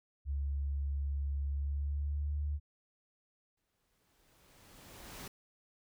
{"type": "tone with pitch glide", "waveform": "sine", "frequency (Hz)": [70.2, 73.31], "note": ["C#2", "D2"], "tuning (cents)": [22, -3], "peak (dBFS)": -32, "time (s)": [0.25, 2.6], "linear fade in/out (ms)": 50, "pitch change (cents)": 75, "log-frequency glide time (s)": [1.5, 2.34]}
{"type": "noise with exponential growth", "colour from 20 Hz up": "pink", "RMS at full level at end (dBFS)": -45, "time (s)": [3.57, 5.28], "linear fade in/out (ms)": 5, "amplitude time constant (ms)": 370}
{"effects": []}